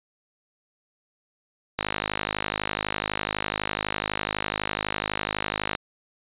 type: click train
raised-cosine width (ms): 0.3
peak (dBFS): -8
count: 207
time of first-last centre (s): 1.79-5.752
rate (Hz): 52
effects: resampled to 8000 Hz